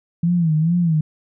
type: tone with vibrato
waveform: sine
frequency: 164.81 Hz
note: E3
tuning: in tune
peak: -14 dBFS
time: 0.23-1.01 s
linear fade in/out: 5 ms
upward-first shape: sine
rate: 2.3 Hz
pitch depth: 120 cents each way
effects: none